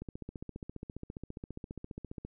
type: click train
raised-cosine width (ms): 3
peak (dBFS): -28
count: 34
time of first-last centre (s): 0.02-2.25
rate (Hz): 14.8
effects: none

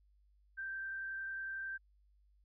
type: tone with frequency modulation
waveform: sine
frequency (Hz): 1568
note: G6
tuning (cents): 0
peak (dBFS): -39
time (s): 0.57-1.78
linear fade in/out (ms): 20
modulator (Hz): 31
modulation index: 0.57
effects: added 50 Hz sine -66 dBFS peak until 2.44 s

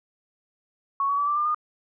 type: tone with pitch steps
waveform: sine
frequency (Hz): 1108.7 / 1130 / 1151.8 / 1173.9 / 1196.5 / 1219.6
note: C#6 / C#6 / D6 / D6 / D6 / D#6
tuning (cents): 0 / +33 / -34 / -1 / +32 / -35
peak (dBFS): -21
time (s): 1-1.546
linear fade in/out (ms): 2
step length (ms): 91
effects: none

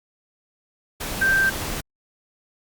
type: tone in noise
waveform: sine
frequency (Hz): 1568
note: G6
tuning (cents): 0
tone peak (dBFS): -16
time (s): 1.21-1.5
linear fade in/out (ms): 10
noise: pink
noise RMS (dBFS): -29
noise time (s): 1-1.81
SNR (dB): +10
effects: Opus 48 kbps

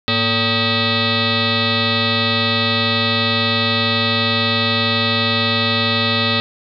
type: tone with frequency modulation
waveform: sine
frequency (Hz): 1928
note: B6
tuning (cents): -42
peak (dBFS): -14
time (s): 0.08-6.4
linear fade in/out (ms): 0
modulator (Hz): 339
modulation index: 6.7
effects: none

